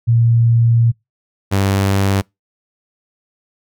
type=tone pair in turn; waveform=sine / sawtooth; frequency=116.54 / 98 Hz; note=A#2 / G2; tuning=0 / 0 cents; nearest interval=minor third; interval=300 cents; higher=first; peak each=-9 dBFS; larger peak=neither; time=0.07-0.92 / 1.51-2.22 s; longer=first; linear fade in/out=20 ms; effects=noise-tail reverb RT60 0.2 s tail -26 dB re dry